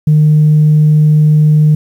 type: tone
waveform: sine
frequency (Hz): 152.3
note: D#3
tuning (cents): -37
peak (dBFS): -3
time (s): 0.07-1.75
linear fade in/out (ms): 5
effects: tanh soft clip ceiling -1 dBFS + 7-bit